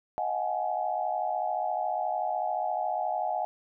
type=tone cluster; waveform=sine; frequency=630 / 725 / 796 / 850 Hz; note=D#5 / F#5 / G5 / G#5; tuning=+21 / -35 / +26 / +40 cents; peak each=-34 / -30 / -37 / -33 dBFS; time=0.18-3.45 s; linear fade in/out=0 ms; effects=none